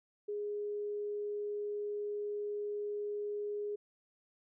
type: tone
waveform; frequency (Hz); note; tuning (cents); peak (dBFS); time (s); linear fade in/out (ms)
sine; 414; G#4; -5; -35; 0.28-3.76; 10
effects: none